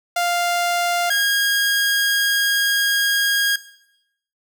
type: tone pair in turn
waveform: sawtooth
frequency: 698.5 / 1631.8 Hz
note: F5 / G#6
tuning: 0 / -31 cents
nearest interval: octave + minor third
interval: 1469 cents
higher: second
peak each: -14 / -13 dBFS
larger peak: second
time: 0.16-1.1 / 1.1-3.56 s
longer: second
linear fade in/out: 5 ms
effects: noise-tail reverb RT60 0.8 s tail -17 dB re dry